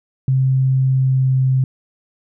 sine tone with pitch glide, 131.9 to 130.99 Hz, C3 to C3, +14 to +2 cents, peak -12 dBFS, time 0.28-1.64 s, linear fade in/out 2 ms, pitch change -12 cents, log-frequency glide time 0.87-1.41 s, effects none

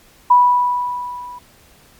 sine tone with level ramp, 983 Hz, B5, 8 cents flat, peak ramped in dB -5 to -31 dBFS, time 0.3-1.39 s, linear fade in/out 10 ms, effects pink hiss -49 dBFS RMS until 1.99 s + MP3 96 kbps

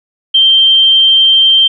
sine tone, 3144 Hz, G7, 4 cents sharp, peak -4 dBFS, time 0.34-1.68 s, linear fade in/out 10 ms, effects none

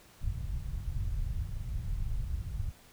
pink low-pass noise, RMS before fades -34 dBFS, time 0.21-2.72 s, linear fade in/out 20 ms, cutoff 120 Hz, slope 24 dB/octave, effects pink hiss -58 dBFS RMS until 2.92 s

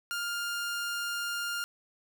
sawtooth tone, 1405 Hz, F6, 10 cents sharp, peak -28 dBFS, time 0.11-1.64 s, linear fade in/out 0 ms, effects none

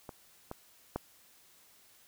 clicks, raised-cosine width 1 ms, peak -28 / -25 / -19 dBFS, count 3, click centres 0.092 / 0.514 / 0.96 s, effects white hiss -62 dBFS RMS until 2.07 s

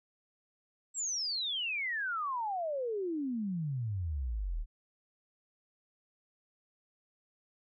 sine exponential sweep, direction down, 7830 to 35.25 Hz, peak -32 dBFS, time 0.94-4.66 s, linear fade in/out 50 ms, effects none

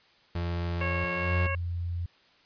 35% pulse tone with pitch glide, 85.9 to 88.83 Hz, F2 to F2, -28 to +30 cents, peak -27 dBFS, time 0.35-1.47 s, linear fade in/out 5 ms, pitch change +58 cents, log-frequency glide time 0.86-1.35 s
harmonic tone, 548 Hz, C#5, 20 cents flat, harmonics 1 / 2 / 3 / 4 / 5, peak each -36 / -36 / -36 / -36 / -36 dBFS, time 0.81-1.55 s, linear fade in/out 2 ms
sine tone, 86.6 Hz, F2, 14 cents flat, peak -29 dBFS, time 1.04-2.06 s, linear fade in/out 5 ms
effects white hiss -61 dBFS RMS until 2.45 s + resampled to 11025 Hz

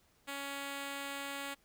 5% pulse tone, 279.2 Hz, C#4, 13 cents sharp, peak -28 dBFS, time 0.27-1.55 s, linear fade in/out 20 ms, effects pink hiss -70 dBFS RMS until 1.64 s

